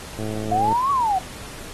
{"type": "click train", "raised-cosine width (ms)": 2, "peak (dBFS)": -17, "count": 59, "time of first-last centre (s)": [0.19, 0.727], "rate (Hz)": 108}
{"type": "exponential two-way sweep", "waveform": "sine", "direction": "up then down", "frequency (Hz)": [698.5, 1144, 724], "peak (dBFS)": -17, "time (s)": [0.51, 1.19], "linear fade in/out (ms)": 10, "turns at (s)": 0.91}
{"effects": ["pink hiss -38 dBFS RMS until 1.73 s", "AAC 32 kbps"]}